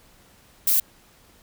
violet noise, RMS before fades -19 dBFS, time 0.67-0.8 s, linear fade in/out 5 ms, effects pink hiss -55 dBFS RMS until 1.42 s

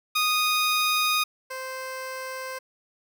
15% pulse tone pair in turn, 1239 / 520.9 Hz, D#6 / C5, -8 / -8 cents, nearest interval octave + minor third, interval 1500 cents, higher first, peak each -15 / -26 dBFS, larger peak first, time 0.15-1.24 / 1.5-2.59 s, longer neither, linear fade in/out 10 ms, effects none

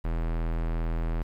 square tone, 41.2 Hz, E1, in tune, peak -27 dBFS, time 0.04-1.23 s, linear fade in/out 10 ms, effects low-pass 2000 Hz 12 dB/octave + 9-bit

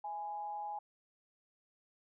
sine tone with amplitude modulation, 830.6 Hz, G#5, in tune, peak -36 dBFS, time 0.04-0.79 s, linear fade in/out 5 ms, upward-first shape sine, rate 171 Hz, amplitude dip 50%, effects none

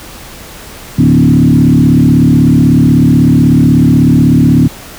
sine tone with frequency modulation, 202.8 Hz, G#3, 41 cents flat, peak -3 dBFS, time 0.98-4.68 s, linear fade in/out 10 ms, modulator 36.2 Hz, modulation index 2.5, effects pink hiss -30 dBFS RMS until 4.98 s

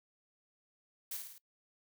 blue noise with echo, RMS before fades -40 dBFS, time 1.11-1.17 s, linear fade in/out 5 ms, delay 53 ms, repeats 4, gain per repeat -4 dB, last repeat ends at 1.382 s, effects noise-tail reverb RT60 0.1 s tail -21 dB re dry

